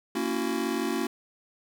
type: chord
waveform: square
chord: F# dominant seventh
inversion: first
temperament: just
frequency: 231.2 / 277.5 / 333 / 370 Hz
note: A#3 / C#4 / E4 / F#4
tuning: -14 / +2 / +18 / 0 cents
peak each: -33 dBFS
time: 0.15-1.07 s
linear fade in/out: 5 ms
effects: none